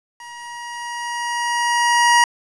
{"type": "tone with level ramp", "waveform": "25% pulse", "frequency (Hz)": 953, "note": "A#5", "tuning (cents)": 38, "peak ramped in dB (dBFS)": [-31, -6], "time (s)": [0.2, 2.24], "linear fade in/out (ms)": 2, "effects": ["resampled to 22050 Hz", "8-bit"]}